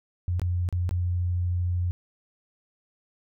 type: tone with dropouts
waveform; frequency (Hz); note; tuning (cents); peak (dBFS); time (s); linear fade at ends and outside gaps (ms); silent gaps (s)
sine; 88.7; F2; +27; -23; 0.28-1.91; 0; 0.396-0.417 / 0.689-0.726 / 0.892-0.91
effects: none

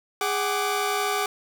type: tone cluster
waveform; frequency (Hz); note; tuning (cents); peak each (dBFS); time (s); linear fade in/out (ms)
sawtooth; 411.7 / 752 / 1172; G#4 / F#5 / D6; -15 / +28 / -4; -24; 0.21-1.26; 2
effects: none

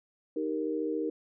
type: chord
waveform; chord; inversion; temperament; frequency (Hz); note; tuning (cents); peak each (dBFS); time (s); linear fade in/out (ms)
sine; Eb major; none; equal; 311.1 / 392 / 466.2; Eb4 / G4 / Bb4; 0 / 0 / 0; -32 / -36 / -33; 0.36-1.1; 5
effects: none

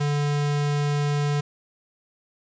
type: tone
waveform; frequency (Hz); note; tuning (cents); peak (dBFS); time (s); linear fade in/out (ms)
square; 145.6; D3; -15; -22; 0-1.41; 10
effects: resampled to 16000 Hz + 8-bit

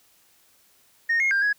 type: tone with pitch steps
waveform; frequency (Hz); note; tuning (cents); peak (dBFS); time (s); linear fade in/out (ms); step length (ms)
sine; 1849 / 2149 / 1595 / 1667; A#6 / C7 / G6 / G#6; -15 / +46 / +30 / +6; -17; 1.09-1.53; 10; 110
effects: tanh soft clip ceiling -17 dBFS + white hiss -60 dBFS RMS until 1.58 s

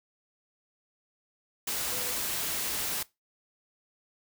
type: tone in noise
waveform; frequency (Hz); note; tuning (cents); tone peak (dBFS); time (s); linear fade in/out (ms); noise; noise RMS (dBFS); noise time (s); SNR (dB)
sine; 493.9; B4; 0; -43; 1.91-2.12; 5; white; -32; 1.67-3.03; -14
effects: noise-tail reverb RT60 0.2 s tail -20 dB re dry

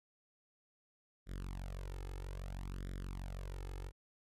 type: tone with flanger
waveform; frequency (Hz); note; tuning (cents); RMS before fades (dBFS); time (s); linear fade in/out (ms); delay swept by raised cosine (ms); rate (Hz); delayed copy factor
sawtooth; 46.25; F#1; 0; -44; 1.26-3.92; 50; 0.55 to 2.35; 0.61; +0.9
effects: resampled to 32000 Hz

